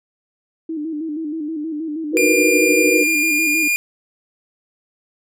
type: tone with vibrato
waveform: sine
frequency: 310.6 Hz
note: D#4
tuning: 3 cents flat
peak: -22 dBFS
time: 0.69-3.68 s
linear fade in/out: 5 ms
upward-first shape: square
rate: 6.3 Hz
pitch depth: 71 cents each way
type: chord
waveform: sine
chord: B major seventh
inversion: first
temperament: equal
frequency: 311.1 / 370 / 466.2 / 493.9 Hz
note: D#4 / F#4 / A#4 / B4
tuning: 0 / 0 / 0 / 0 cents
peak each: -20 dBFS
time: 2.13-3.04 s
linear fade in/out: 20 ms
type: tone with pitch glide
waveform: 45% pulse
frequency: 2400 to 2418 Hz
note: D7 to D7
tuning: +37 to +50 cents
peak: -15 dBFS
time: 2.17-3.76 s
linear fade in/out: 0 ms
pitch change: +13 cents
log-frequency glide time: 2.9-3.47 s
effects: none